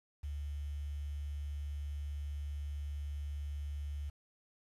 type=tone with quantisation; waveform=sine; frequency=72.4 Hz; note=D2; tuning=24 cents flat; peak=-37 dBFS; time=0.23-4.1 s; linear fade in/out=10 ms; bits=10; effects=resampled to 32000 Hz